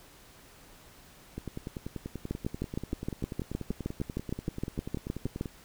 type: two click trains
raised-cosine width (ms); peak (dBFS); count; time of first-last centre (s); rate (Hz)
3; -18 / -23; 21 / 43; 2.31-5.411 / 1.38-5.458; 6.45 / 10.3
effects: pink hiss -55 dBFS RMS until 5.64 s